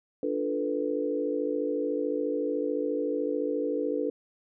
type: chord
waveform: sine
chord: B half-diminished seventh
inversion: first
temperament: equal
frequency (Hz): 293.7 / 349.2 / 440 / 493.9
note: D4 / F4 / A4 / B4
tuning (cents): 0 / 0 / 0 / 0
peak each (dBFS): -31 / -37 / -31 / -31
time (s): 0.23-4.1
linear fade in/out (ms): 2
effects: none